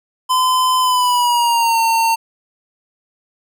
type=tone with pitch glide; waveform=square; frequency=1021 to 909.6 Hz; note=C6 to A#5; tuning=-43 to -43 cents; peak=-13 dBFS; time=0.29-2.16 s; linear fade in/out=20 ms; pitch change=-200 cents; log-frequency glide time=0.8-1.79 s; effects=none